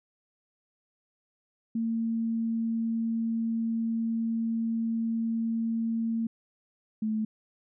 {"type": "tone pair in turn", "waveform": "sine", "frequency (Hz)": [227.4, 217.4], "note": ["A#3", "A3"], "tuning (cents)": [-43, -21], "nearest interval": "minor second", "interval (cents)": 78, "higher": "first", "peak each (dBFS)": -26, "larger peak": "neither", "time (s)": [[1.75, 6.27], [7.02, 7.25]], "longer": "first", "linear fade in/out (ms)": 5, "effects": []}